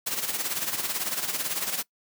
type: noise with tremolo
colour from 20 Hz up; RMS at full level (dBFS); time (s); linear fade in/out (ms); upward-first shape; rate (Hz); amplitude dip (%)
white; -27; 0.06-1.83; 10; sine; 18; 65
effects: noise-tail reverb RT60 0.1 s tail -22 dB re dry + high-pass 150 Hz 12 dB/octave